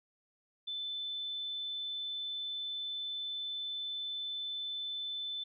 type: tone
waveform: sine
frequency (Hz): 3520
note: A7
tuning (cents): 0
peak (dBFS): -36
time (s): 0.67-5.44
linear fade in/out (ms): 10
effects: none